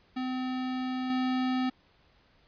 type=tone with level steps; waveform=square; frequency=256.2 Hz; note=C4; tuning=36 cents flat; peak=-31 / -27 dBFS; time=0.16-1.7 s; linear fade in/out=10 ms; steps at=1.1 s; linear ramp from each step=2 ms; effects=pink hiss -64 dBFS RMS until 2.47 s + resampled to 11025 Hz